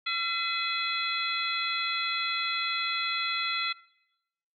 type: harmonic tone with a mistuned harmonic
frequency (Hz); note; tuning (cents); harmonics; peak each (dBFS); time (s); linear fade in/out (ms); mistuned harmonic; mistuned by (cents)
678; E5; +49; 2 / 3 / 4 / 5 / 6; -34 / -34 / -34 / -34 / -34; 0.06-3.73; 10; 4; -110
effects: noise-tail reverb RT60 0.9 s tail -21 dB re dry